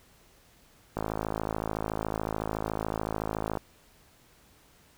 click train, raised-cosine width 1 ms, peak -16 dBFS, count 141, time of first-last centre 0.97-3.572 s, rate 53.8 Hz, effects pink hiss -60 dBFS RMS until 4.97 s

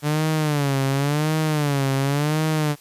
sawtooth tone with vibrato, 145.8 Hz, D3, 12 cents flat, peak -15 dBFS, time 0.02-2.76 s, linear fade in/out 50 ms, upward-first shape sine, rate 0.92 Hz, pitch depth 130 cents each way, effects white hiss -50 dBFS RMS until 2.8 s + resampled to 32000 Hz

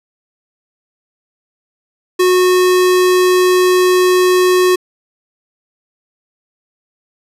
square tone, 365.4 Hz, F#4, 22 cents flat, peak -9 dBFS, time 2.19-4.76 s, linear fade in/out 10 ms, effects resampled to 32000 Hz

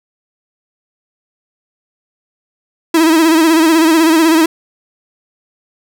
45% pulse tone with vibrato, 323.1 Hz, E4, 35 cents flat, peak -7 dBFS, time 2.94-4.46 s, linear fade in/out 5 ms, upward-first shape sine, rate 16 Hz, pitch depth 68 cents each way, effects none

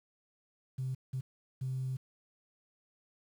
sine tone bursts at uneven times, 130.4 Hz, C3, 5 cents flat, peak -32 dBFS, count 3, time 0.78-0.95 / 1.13-1.21 / 1.61-1.97 s, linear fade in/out 10 ms, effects tanh soft clip ceiling -28 dBFS + 10-bit

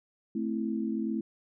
sine chord, A minor, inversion none, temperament equal, 220 / 261.6 / 329.6 Hz, A3 / C4 / E4, 0 / 0 / 0 cents, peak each -31 / -35 / -34 dBFS, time 0.35-1.21 s, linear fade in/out 5 ms, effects none

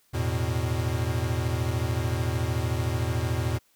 square chord, E suspended fourth, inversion none, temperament equal with one note detuned, 84.53 / 110 / 123.47 Hz, E2 / A2 / B2, +44 / 0 / 0 cents, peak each -30 dBFS, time 0.13-3.59 s, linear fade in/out 20 ms, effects white hiss -65 dBFS RMS until 3.75 s

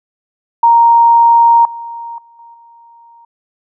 sine tone with level steps, 932.3 Hz, A#5, in tune, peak -4 / -23 / -41 / -35 / -39 dBFS, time 0.63-3.25 s, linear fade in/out 5 ms, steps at 1.65 / 2.18 / 2.39 / 2.54 s, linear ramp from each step 2 ms, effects none

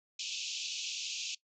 pink band-pass noise, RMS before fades -39 dBFS, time 0.19-1.35 s, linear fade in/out 5 ms, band 2500 to 7100 Hz, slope 96 dB/octave, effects noise-tail reverb RT60 0.1 s tail -19 dB re dry

